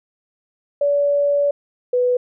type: tone pair in turn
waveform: sine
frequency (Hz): 573 / 495.2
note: D5 / B4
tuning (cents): -43 / +5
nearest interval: minor third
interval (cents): 252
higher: first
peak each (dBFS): -14 / -14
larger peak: neither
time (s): 0.81-1.51 / 1.93-2.17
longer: first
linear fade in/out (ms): 5
effects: none